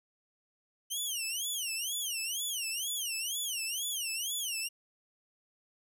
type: tone with vibrato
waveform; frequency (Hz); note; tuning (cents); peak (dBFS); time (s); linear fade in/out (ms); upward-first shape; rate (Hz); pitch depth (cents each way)
15% pulse; 3008; F#7; +28; -26; 0.9-4.69; 20; sine; 2.1; 240
effects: none